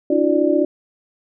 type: tone cluster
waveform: sine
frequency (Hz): 291.3 / 325.8 / 360.5 / 589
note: D4 / E4 / F#4 / D5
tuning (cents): -14 / -20 / -45 / +5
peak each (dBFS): -19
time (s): 0.1-0.65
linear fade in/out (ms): 5
effects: none